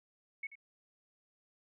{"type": "tone with echo", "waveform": "sine", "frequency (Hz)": 2205, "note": "C#7", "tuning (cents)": -10, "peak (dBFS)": -37, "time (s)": [0.43, 0.47], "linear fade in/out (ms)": 5, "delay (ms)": 85, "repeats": 1, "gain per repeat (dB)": -13, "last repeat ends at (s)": 0.555, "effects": []}